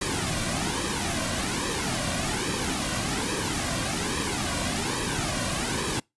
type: noise with flanger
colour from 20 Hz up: pink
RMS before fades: -28 dBFS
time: 0.01-6 s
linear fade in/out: 5 ms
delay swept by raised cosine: 1.4 to 2.36 ms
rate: 1.2 Hz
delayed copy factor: -0.65
effects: noise-tail reverb RT60 0.2 s tail -26 dB re dry + resampled to 24000 Hz